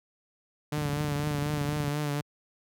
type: tone with vibrato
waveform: sawtooth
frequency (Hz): 146.83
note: D3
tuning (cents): 0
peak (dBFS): -24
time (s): 0.72-2.21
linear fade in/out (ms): 5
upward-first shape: triangle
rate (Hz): 4.1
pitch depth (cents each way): 48
type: click train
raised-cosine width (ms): 5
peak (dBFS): -22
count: 30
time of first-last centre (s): 0.78-1.878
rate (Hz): 26.4
effects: high-pass 80 Hz 12 dB/octave